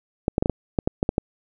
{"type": "clicks", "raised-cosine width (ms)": 2, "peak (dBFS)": -6, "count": 10, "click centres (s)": [0.281, 0.381, 0.425, 0.459, 0.497, 0.788, 0.875, 1.029, 1.091, 1.181], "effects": []}